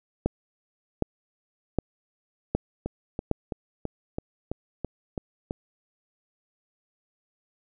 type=two click trains; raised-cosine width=2 ms; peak=-16 / -9 dBFS; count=9 / 5; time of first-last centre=2.86-5.509 / 0.26-3.313 s; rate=3.02 / 1.31 Hz; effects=none